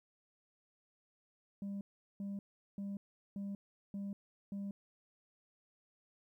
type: tone bursts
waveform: sine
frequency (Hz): 199.3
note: G3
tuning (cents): +29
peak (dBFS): -36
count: 6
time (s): 1.62-4.71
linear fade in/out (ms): 2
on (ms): 190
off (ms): 390
effects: tanh soft clip ceiling -38 dBFS + 13-bit